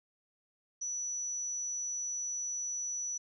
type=tone; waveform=sine; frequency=5920 Hz; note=F#8; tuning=in tune; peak=-34 dBFS; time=0.81-3.18 s; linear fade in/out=10 ms; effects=none